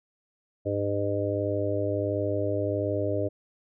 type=harmonic tone; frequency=101.4 Hz; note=G#2; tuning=41 cents flat; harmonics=1 / 3 / 4 / 5 / 6; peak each=-31 / -32 / -32 / -32 / -30 dBFS; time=0.65-3.29 s; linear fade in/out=20 ms; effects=none